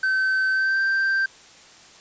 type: tone with pitch glide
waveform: triangle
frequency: 1537 to 1569.3 Hz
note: G6 to G6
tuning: -35 to +1 cents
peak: -17 dBFS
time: 0.03-1.26 s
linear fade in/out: 5 ms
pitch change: +36 cents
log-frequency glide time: 0.51-0.81 s
effects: white hiss -48 dBFS RMS until 2 s + resampled to 16000 Hz